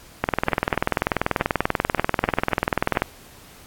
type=click train; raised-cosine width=0.5 ms; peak=-3 dBFS; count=58; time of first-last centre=0.24-3.02 s; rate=20.5 Hz; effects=pink hiss -47 dBFS RMS until 3.66 s + AAC 64 kbps